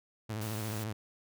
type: tone with vibrato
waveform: sawtooth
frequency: 108 Hz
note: A2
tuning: 32 cents flat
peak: -31 dBFS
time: 0.29-0.93 s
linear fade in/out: 10 ms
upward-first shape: sine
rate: 14 Hz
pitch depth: 83 cents each way
type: noise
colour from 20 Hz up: white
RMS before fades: -45 dBFS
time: 0.41-0.84 s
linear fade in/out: 5 ms
effects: none